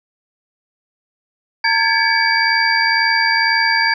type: tone cluster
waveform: sine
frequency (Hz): 910 / 1632 / 1714 / 2267 / 4709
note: A#5 / G#6 / A6 / C#7 / D8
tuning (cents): -42 / -31 / -46 / +38 / +4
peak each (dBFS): -19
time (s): 1.64-3.94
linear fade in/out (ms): 5
effects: none